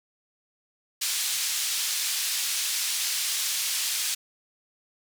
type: band-pass noise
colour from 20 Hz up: pink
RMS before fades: -28 dBFS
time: 1.01-4.15 s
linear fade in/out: 10 ms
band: 3500 to 12000 Hz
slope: 12 dB/octave
effects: none